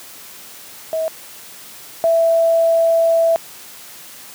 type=tone pair in turn; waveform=sine; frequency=642 / 662 Hz; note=E5 / E5; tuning=-46 / +7 cents; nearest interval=minor second; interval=53 cents; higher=second; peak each=-17 / -11 dBFS; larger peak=second; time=0.93-1.08 / 2.04-3.36 s; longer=second; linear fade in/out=0 ms; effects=white hiss -38 dBFS RMS until 4.34 s + high-pass 100 Hz 12 dB/octave